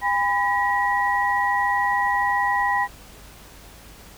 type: tone cluster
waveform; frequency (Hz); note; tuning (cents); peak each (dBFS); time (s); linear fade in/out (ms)
sine; 811 / 1002 / 1916; G#5 / B5 / A#6; -41 / +25 / +47; -23; 0.01-2.88; 50
effects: added 50 Hz sine -48 dBFS peak until 4.17 s + pink hiss -46 dBFS RMS until 4.17 s